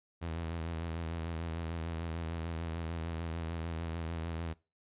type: tone with vibrato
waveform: sawtooth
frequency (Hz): 82.6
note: E2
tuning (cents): +4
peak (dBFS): -32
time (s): 0.21-4.54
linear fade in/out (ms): 20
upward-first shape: sine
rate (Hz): 6.7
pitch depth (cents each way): 50
effects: noise-tail reverb RT60 0.3 s tail -22 dB re dry + resampled to 8000 Hz